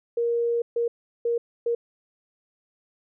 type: tone bursts at uneven times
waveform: sine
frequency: 470 Hz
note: A#4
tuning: 14 cents sharp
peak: -21 dBFS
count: 4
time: 0.17-0.62 / 0.76-0.88 / 1.25-1.38 / 1.66-1.75 s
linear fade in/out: 5 ms
effects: none